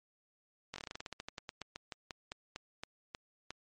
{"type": "slowing click train", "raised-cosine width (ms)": 0.2, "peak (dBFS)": -24, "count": 24, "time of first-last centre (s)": [0.74, 3.506], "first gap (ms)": 20, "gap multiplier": 1.14, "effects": ["MP3 48 kbps"]}